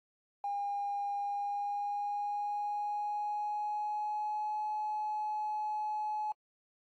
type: tone with pitch glide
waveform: triangle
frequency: 809 to 850.2 Hz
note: G#5 to G#5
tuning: -46 to +40 cents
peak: -29 dBFS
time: 0.44-6.32 s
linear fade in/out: 2 ms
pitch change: +86 cents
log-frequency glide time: 1.18-4.64 s
effects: tanh soft clip ceiling -30 dBFS + AAC 64 kbps